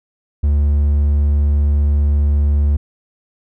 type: tone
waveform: triangle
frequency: 72.6 Hz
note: D2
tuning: 19 cents flat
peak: -9 dBFS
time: 0.43-2.77 s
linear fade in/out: 10 ms
effects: none